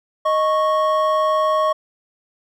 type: tone pair together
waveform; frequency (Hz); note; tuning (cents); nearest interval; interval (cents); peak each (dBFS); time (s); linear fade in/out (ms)
triangle; 622.3 / 1103.1; D#5 / C#6; 0 / -9; minor seventh; 991; -16; 0.25-1.73; 10
effects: none